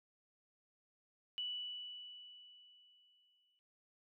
sine tone with exponential decay, 2960 Hz, F#7, in tune, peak -37 dBFS, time 1.38-3.59 s, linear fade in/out 0 ms, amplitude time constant 480 ms, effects noise-tail reverb RT60 0.6 s tail -21 dB re dry

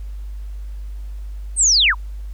sine linear sweep, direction down, 8740 to 832 Hz, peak -11 dBFS, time 1.56-1.95 s, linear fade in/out 50 ms, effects added 50 Hz sine -27 dBFS peak until 2.33 s + pink hiss -55 dBFS RMS until 2.33 s

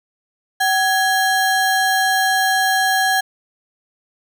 square ring-modulated tone, 1216 Hz, D#6, 40 cents flat, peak -12 dBFS, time 0.6-3.21 s, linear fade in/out 10 ms, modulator 452 Hz, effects none

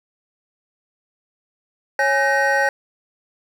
triangle tone cluster, 552 / 828 / 1531 / 1875 Hz, C#5 / G#5 / G6 / A#6, -7 / -5 / -41 / +10 cents, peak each -19 dBFS, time 1.99-2.69 s, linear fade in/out 2 ms, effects 8-bit

